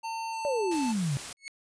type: tone with pitch glide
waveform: square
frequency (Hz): 900 to 878.9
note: A5 to A5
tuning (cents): +39 to -2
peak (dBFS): -33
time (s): 0.03-0.93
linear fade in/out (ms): 20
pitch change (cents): -41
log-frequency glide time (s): 0.31-0.78
type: exponential sweep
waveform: sine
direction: down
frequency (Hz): 600 to 130.81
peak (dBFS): -26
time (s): 0.45-1.17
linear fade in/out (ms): 0
type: noise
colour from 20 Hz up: white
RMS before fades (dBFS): -39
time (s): 0.71-1.33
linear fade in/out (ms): 5
type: tone with exponential growth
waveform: sawtooth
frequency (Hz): 2200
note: C#7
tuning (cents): -14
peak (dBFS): -30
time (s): 1.37-1.48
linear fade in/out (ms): 0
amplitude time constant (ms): 22
effects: resampled to 22050 Hz